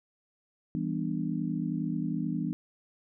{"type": "chord", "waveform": "sine", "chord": "E minor seventh", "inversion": "none", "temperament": "just", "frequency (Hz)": [164.81, 197.78, 247.2, 296.7], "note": ["E3", "G3", "B3", "D4"], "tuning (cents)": [0, 16, 2, 18], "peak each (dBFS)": [-33, -35, -34, -35], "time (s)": [0.75, 2.53], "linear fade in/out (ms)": 0, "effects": []}